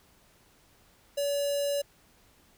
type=tone with notch filter; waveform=square; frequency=570 Hz; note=C#5; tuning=48 cents sharp; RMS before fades=-29 dBFS; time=1.17-1.82 s; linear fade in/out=10 ms; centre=1500 Hz; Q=0.74; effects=pink hiss -62 dBFS RMS until 2.57 s